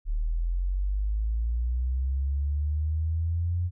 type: linear sweep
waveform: sine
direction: up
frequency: 36.71 to 89.4 Hz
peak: -24 dBFS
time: 0.05-3.71 s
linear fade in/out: 50 ms
effects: none